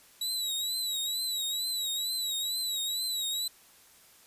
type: tone with vibrato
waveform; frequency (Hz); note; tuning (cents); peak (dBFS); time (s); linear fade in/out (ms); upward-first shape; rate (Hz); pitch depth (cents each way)
sawtooth; 3898; B7; -23; -27; 0.21-3.48; 5; triangle; 2.2; 94
effects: white hiss -58 dBFS RMS until 4.26 s + resampled to 32000 Hz